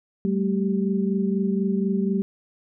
sine tone cluster, 192.4 / 216.5 / 389.4 Hz, G3 / A3 / G4, -32 / -28 / -12 cents, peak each -22 / -26 / -28 dBFS, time 0.25-2.22 s, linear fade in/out 0 ms, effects none

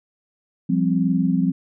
sine chord, F suspended second, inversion none, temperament equal, 174.61 / 196 / 261.6 Hz, F3 / G3 / C4, 0 / 0 / 0 cents, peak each -20 / -22 / -21 dBFS, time 0.69-1.52 s, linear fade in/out 10 ms, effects none

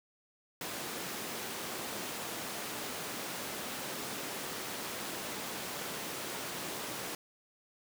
pink high-pass noise, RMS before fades -40 dBFS, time 0.61-7.15 s, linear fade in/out 2 ms, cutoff 220 Hz, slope 12 dB/octave, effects none

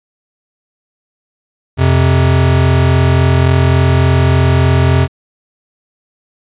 square tone pair together, 87.31 / 130.82 Hz, F2 / C3, 0 / 0 cents, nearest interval perfect fifth, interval 700 cents, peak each -11 dBFS, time 1.77-5.08 s, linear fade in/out 50 ms, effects resampled to 8000 Hz

